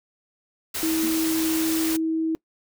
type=noise; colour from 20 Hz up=white; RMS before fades=-29 dBFS; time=0.74-1.97 s; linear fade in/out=10 ms
type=tone; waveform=sine; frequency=321.8 Hz; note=E4; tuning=42 cents flat; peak=-21 dBFS; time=0.83-2.35 s; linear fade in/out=0 ms
type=tone with exponential decay; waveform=sine; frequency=233.1 Hz; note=A#3; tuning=in tune; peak=-27 dBFS; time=1.03-1.27 s; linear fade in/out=5 ms; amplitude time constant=52 ms
effects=noise-tail reverb RT60 0.1 s tail -23 dB re dry